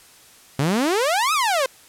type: exponential two-way sweep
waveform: sawtooth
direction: up then down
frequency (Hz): 130.81 to 1311 to 506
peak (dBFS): -14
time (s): 0.59-1.66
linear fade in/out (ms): 2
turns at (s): 1.33
effects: white hiss -49 dBFS RMS until 1.88 s + low-pass 12000 Hz 12 dB/octave